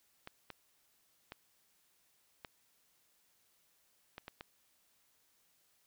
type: clicks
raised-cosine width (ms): 0.3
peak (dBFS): -29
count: 7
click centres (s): 0.274 / 0.503 / 1.321 / 2.448 / 4.181 / 4.281 / 4.409
effects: white hiss -73 dBFS RMS until 5.86 s